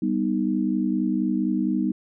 sine chord, G augmented, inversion none, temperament equal, 196 / 246.9 / 311.1 Hz, G3 / B3 / D#4, 0 / 0 / 0 cents, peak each -25 dBFS, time 0.02-1.92 s, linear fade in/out 5 ms, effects none

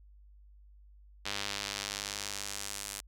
sawtooth tone with band-pass filter sweep, 100.8 Hz, G2, 49 cents sharp, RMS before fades -39 dBFS, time 1.25-3.01 s, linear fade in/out 10 ms, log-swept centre 3800 to 8900 Hz, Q 1.1, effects added 50 Hz sine -54 dBFS peak until 3.07 s

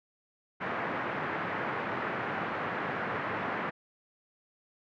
white band-pass noise, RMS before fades -34 dBFS, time 0.6-3.71 s, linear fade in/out 20 ms, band 110 to 1800 Hz, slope 24 dB/octave, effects none

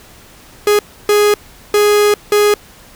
45% pulse tone bursts at uneven times, 415.3 Hz, G#4, in tune, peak -8 dBFS, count 4, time 0.67-0.79 / 1.09-1.34 / 1.74-2.14 / 2.32-2.54 s, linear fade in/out 2 ms, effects pink hiss -41 dBFS RMS until 2.95 s

